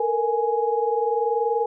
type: tone cluster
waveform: sine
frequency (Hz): 452.7 / 473.1 / 833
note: A4 / A#4 / G#5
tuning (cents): +49 / +26 / +5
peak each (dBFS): -24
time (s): 0-1.66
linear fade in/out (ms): 5
effects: none